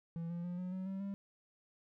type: tone with pitch steps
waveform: triangle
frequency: 167.1 / 171.9 / 176.83 / 181.91 / 187.13 / 192.5 / 198.03 Hz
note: E3 / F3 / F3 / F#3 / F#3 / G3 / G3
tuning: +24 / -27 / +22 / -29 / +20 / -31 / +18 cents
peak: -36 dBFS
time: 0.16-1.14 s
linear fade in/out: 0 ms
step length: 140 ms
effects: none